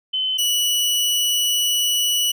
sine / sawtooth tone pair in turn, 3048 / 2946 Hz, G7 / F#7, -49 / -8 cents, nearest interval minor second, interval 59 cents, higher first, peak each -19 / -14 dBFS, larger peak second, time 0.13-0.38 / 0.38-2.32 s, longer second, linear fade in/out 10 ms, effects none

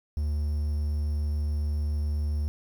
triangle tone, 74.4 Hz, D2, 23 cents sharp, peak -23 dBFS, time 0.17-2.48 s, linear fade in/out 0 ms, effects 9-bit

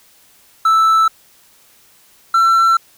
triangle tone pair in turn, 1318.5 / 1346.2 Hz, E6 / E6, 0 / +36 cents, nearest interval unison, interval 36 cents, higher second, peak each -7 dBFS, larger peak neither, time 0.65-1.08 / 2.34-2.77 s, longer neither, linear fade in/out 5 ms, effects white hiss -50 dBFS RMS until 2.97 s

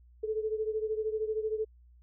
sine beating tone pair, 431.6 / 444.6 Hz, A4 / A4, -33 / +18 cents, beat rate 13 Hz, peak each -31 / -35 dBFS, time 0.23-1.65 s, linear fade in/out 10 ms, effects added 60 Hz sine -55 dBFS peak until 2.02 s

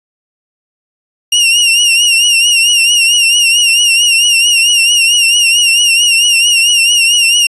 sawtooth tone with vibrato, 2808 Hz, F7, 9 cents sharp, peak -3 dBFS, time 1.32-7.47 s, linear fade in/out 5 ms, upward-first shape triangle, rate 4.5 Hz, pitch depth 84 cents each way, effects resampled to 24000 Hz

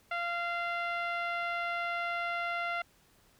10% pulse tone with low-pass filter, 691 Hz, F5, 19 cents flat, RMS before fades -34 dBFS, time 0.11-2.82 s, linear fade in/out 5 ms, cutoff 1900 Hz, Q 1.2, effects pink hiss -65 dBFS RMS until 3.39 s

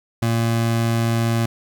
square tone pair together, 115.2 / 230.4 Hz, A#2 / A#3, -20 / -20 cents, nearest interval octave, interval 1200 cents, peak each -19 / -24 dBFS, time 0.22-1.46 s, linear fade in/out 5 ms, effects none

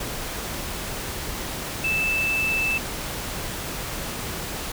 sine tone in noise, 2637 Hz, E7, in tune, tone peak -21 dBFS, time 1.84-2.78 s, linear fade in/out 5 ms, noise pink, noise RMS -31 dBFS, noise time 0-4.72 s, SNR +7 dB, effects none

